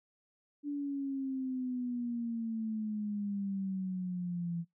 sine exponential sweep, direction down, 291.6 to 167.9 Hz, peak -33 dBFS, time 0.63-4.65 s, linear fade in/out 50 ms, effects noise-tail reverb RT60 0.2 s tail -24 dB re dry

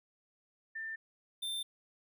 sine / square tone pair in turn, 1789 / 3578 Hz, A6 / A7, +28 / +28 cents, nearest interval octave, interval 1200 cents, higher second, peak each -38 / -36 dBFS, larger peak second, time 0.75-0.96 / 1.42-1.63 s, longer neither, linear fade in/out 10 ms, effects none

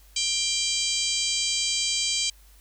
harmonic tone with a mistuned harmonic, 790 Hz, G5, 13 cents sharp, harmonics 3 / 4 / 5 / 6 / 7 / 8 / 9 / 10, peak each -34 / -29 / -33 / -29 / -36 / -32 / -33 / -33 dBFS, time 0.16-2.3 s, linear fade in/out 5 ms, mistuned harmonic 10, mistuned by +25 cents, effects added 50 Hz sine -51 dBFS peak until 2.6 s + white hiss -58 dBFS RMS until 2.6 s

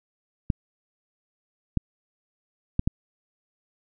clicks, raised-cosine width 5 ms, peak -9 dBFS, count 4, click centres 0.502 / 1.773 / 2.794 / 2.875 s, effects none

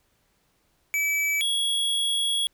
square tone pair in turn, 2300 / 3335 Hz, D7 / G#7, -37 / +7 cents, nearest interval tritone, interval 644 cents, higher second, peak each -23 dBFS, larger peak neither, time 0.94-1.41 / 1.41-2.47 s, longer second, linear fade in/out 0 ms, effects pink hiss -68 dBFS RMS until 2.53 s

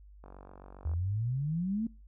click train, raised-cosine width 1 ms, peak -36 dBFS, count 34, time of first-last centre 0.24-0.936 s, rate 47.4 Hz
sine exponential sweep, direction up, 75.1 to 233.1 Hz, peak -29 dBFS, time 0.85-1.87 s, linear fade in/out 5 ms
effects noise-tail reverb RT60 0.3 s tail -24 dB re dry + added 50 Hz sine -51 dBFS peak until 2.07 s

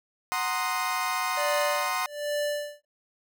30% pulse chord, C half-diminished seventh, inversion second, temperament equal, 740 / 932.3 / 1046.5 / 1244.5 Hz, Gb5 / Bb5 / C6 / Eb6, 0 / 0 / 0 / 0 cents, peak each -30 / -32 / -27 / -30 dBFS, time 0.32-2.06 s, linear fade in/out 0 ms
square tone with tremolo, 587.3 Hz, D5, in tune, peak -26 dBFS, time 1.37-2.85 s, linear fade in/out 5 ms, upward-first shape sine, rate 1.2 Hz, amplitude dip 100%
effects none

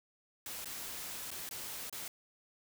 white noise with dropouts, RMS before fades -43 dBFS, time 0.46-2.08 s, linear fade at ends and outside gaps 2 ms, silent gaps 0.646-0.656 / 1.306-1.314 / 1.491-1.51 / 1.897-1.926 s, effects none

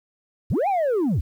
sine linear two-way sweep, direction up then down, 55.2 to 830.6 to 55.2 Hz, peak -16 dBFS, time 0.5-1.21 s, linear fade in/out 10 ms, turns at 0.68 s, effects tanh soft clip ceiling -18 dBFS + 9-bit

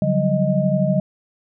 sine tone cluster, 144.2 / 181.5 / 193.9 / 622 Hz, D3 / F#3 / G3 / D#5, -31 / -33 / -19 / -1 cents, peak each -21 dBFS, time 0.02-1 s, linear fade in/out 2 ms, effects none

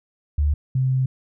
sine tone pair in turn, 73.42 / 130.54 Hz, D2 / C3, 0 / -4 cents, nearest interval minor seventh, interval 996 cents, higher second, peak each -16 / -17 dBFS, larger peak first, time 0.38-0.54 / 0.75-1.06 s, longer second, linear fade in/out 5 ms, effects none

